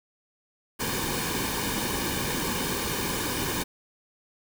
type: noise with comb filter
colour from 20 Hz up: pink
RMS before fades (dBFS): -29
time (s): 0.79-3.64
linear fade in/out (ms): 20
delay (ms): 1.5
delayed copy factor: -0.65
effects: none